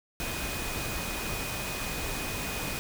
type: tone in noise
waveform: sine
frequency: 2489 Hz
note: D#7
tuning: in tune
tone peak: -40 dBFS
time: 0.2-2.79 s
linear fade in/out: 0 ms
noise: pink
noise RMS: -34 dBFS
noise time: 0.2-2.79 s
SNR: -9 dB
effects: none